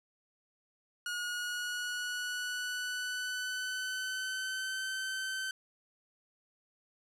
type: tone with pitch glide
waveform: sawtooth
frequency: 1443 to 1537.7 Hz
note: F#6 to G6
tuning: -44 to -34 cents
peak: -31 dBFS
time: 1.06-5.51 s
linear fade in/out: 2 ms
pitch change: +110 cents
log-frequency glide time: 1.17-4.83 s
effects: low-pass 11000 Hz 12 dB/octave